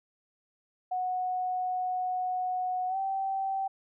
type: tone with pitch glide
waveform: sine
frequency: 735 to 774.7 Hz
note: F#5 to G5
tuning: -12 to -21 cents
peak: -28 dBFS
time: 0.91-3.68 s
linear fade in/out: 10 ms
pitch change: +91 cents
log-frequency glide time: 2.88-2.97 s
effects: none